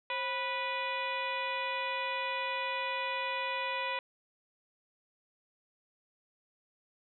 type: harmonic tone with a mistuned harmonic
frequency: 492 Hz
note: B4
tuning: 7 cents flat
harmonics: 1 / 2 / 3 / 4 / 5 / 6 / 7 / 8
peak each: -40 / -36 / -45 / -40 / -38 / -45 / -44 / -50 dBFS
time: 0.1-3.99 s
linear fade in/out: 2 ms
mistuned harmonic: 1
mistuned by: +140 cents
effects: none